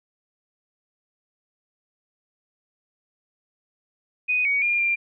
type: tone with pitch steps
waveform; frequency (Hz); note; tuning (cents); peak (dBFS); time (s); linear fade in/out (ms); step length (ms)
sine; 2490 / 2248 / 2408 / 2383; D#7 / C#7 / D7 / D7; +1 / +24 / +43 / +25; -19; 4.28-4.96; 20; 170
effects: none